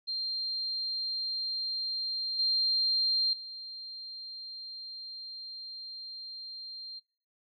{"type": "tone with level steps", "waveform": "sine", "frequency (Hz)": 4180, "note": "C8", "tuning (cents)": -2, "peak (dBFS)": [-31, -25, -40], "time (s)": [0.07, 7], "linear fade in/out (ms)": 20, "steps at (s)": [2.39, 3.33], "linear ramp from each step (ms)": 2, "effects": ["noise-tail reverb RT60 0.5 s tail -25 dB re dry"]}